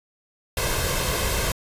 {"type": "noise with comb filter", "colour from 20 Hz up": "pink", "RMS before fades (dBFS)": -24, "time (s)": [0.57, 1.52], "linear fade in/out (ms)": 2, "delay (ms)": 1.9, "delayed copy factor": 0.6, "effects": ["resampled to 32000 Hz"]}